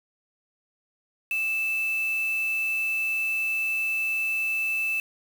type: tone with quantisation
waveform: sine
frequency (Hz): 2637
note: E7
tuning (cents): 0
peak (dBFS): -24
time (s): 1.31-5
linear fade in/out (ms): 2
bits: 6
effects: none